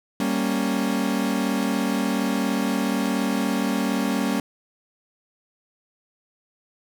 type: chord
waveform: 40% pulse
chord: G diminished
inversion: none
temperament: equal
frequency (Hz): 196 / 233.1 / 277.2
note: G3 / Bb3 / Db4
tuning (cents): 0 / 0 / 0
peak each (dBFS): -25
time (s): 0.2-4.4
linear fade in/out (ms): 2
effects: none